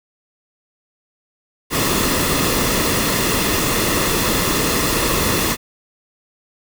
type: noise with comb filter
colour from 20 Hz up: pink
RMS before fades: -18 dBFS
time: 1.7-5.57 s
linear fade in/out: 50 ms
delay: 1.3 ms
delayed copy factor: -0.5
effects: none